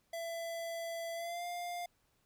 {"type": "tone with pitch glide", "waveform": "square", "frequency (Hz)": [669, 702.3], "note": ["E5", "F5"], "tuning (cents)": [25, 10], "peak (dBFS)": -39, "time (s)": [0.13, 1.86], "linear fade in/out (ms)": 5, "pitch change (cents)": 85, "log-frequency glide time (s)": [1.14, 1.45], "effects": ["pink hiss -75 dBFS RMS until 2.25 s"]}